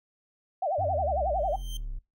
sine tone with vibrato, 670 Hz, E5, 28 cents sharp, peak -25 dBFS, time 0.62-1.56 s, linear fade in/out 5 ms, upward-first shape sine, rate 11 Hz, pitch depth 270 cents each way
triangle exponential sweep, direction down, 98 to 31.04 Hz, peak -30 dBFS, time 0.78-1.99 s, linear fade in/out 10 ms
sawtooth tone with exponential growth, 3136 Hz, G7, in tune, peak -34 dBFS, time 1.35-1.77 s, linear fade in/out 2 ms, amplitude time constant 91 ms
effects noise-tail reverb RT60 0.2 s tail -20 dB re dry

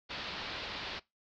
white low-pass noise, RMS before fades -41 dBFS, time 0.09-1 s, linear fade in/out 20 ms, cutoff 4600 Hz, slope 48 dB/octave, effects noise-tail reverb RT60 0.2 s tail -21 dB re dry

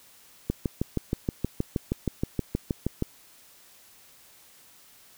click train, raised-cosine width 3 ms, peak -12 dBFS, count 17, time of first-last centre 0.5-3.024 s, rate 6.34 Hz, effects white hiss -55 dBFS RMS until 5.17 s

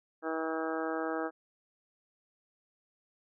harmonic tone, 160.6 Hz, E3, 45 cents flat, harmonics 2 / 3 / 4 / 5 / 6 / 7 / 8 / 9 / 10, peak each -36 / -37 / -39 / -41 / -47 / -46 / -41 / -47 / -43 dBFS, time 0.22-1.31 s, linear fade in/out 50 ms, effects none

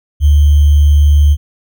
sine tone with sample-and-hold, 73.42 Hz, D2, in tune, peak -4 dBFS, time 0.2-1.37 s, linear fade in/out 50 ms, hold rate 3150 Hz, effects none

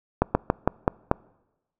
slowing click train, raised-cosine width 1 ms, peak -4 dBFS, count 6, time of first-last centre 0.22-1.114 s, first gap 130 ms, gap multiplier 1.16, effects noise-tail reverb RT60 1.0 s tail -25 dB re dry

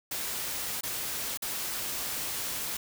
white noise with dropouts, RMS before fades -34 dBFS, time 0.11-2.77 s, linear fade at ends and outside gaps 5 ms, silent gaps 0.81-0.833 / 1.374-1.421 s, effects none

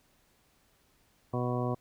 harmonic tone, 123.47 Hz, B2, in tune, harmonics 1 / 2 / 3 / 4 / 5 / 6 / 8 / 9, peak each -32 / -35 / -37 / -38 / -39 / -40 / -41 / -42 dBFS, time 1.33-1.75 s, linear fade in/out 10 ms, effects pink hiss -68 dBFS RMS until 1.8 s

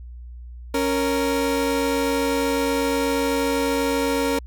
30% pulse tone pair together, 277.1 / 466.1 Hz, C#4 / A#4, -1 / 0 cents, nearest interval major sixth, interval 901 cents, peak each -20 dBFS, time 0.74-4.39 s, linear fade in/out 5 ms, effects added 60 Hz sine -35 dBFS peak until 4.46 s

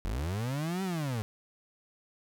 35% pulse linear two-way sweep, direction up then down, 41.2 to 195.2 to 103 Hz, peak -29 dBFS, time 0.05-1.22 s, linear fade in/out 0 ms, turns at 0.83 s, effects none

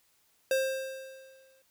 square tone with exponential decay, 530 Hz, C5, 22 cents sharp, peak -24 dBFS, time 0.51-1.62 s, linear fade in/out 2 ms, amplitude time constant 240 ms, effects white hiss -69 dBFS RMS until 1.7 s

